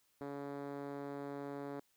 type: tone with band-pass filter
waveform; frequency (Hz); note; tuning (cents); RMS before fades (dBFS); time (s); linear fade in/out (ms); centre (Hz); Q
5% pulse; 141.5; C#3; +36; -44; 0.21-1.8; 2; 330; 1.3
effects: white hiss -75 dBFS RMS until 1.96 s